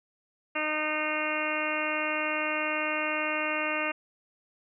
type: harmonic tone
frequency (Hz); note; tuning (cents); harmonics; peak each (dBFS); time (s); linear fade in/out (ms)
306.4; D#4; -27; 1 / 2 / 3 / 4 / 5 / 6 / 7 / 8 / 9; -37 / -34 / -39 / -35 / -37 / -39 / -35 / -36 / -34; 0.55-3.92; 10
effects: none